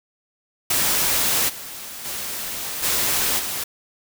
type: noise with level steps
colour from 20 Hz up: white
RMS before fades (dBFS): -20 / -35 / -29 / -21 / -27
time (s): 0.7-3.64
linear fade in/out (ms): 5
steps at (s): 1.48 / 2.04 / 2.82 / 3.38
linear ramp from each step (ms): 20
effects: none